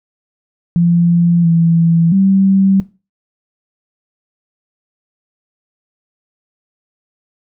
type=tone with pitch steps; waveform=sine; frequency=171.6 / 166.7 / 193.4 Hz; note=F3 / E3 / G3; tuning=-30 / +20 / -23 cents; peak=-8 dBFS; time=0.76-2.8 s; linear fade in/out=0 ms; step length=680 ms; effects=noise-tail reverb RT60 0.3 s tail -18 dB re dry